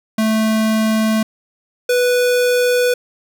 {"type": "tone pair in turn", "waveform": "square", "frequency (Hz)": [219.2, 493], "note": ["A3", "B4"], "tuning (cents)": [-6, -3], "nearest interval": "octave + major second", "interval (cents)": 1403, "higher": "second", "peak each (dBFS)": [-14, -13], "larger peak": "second", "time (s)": [[0.18, 1.23], [1.89, 2.94]], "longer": "neither", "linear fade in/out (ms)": 5, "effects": []}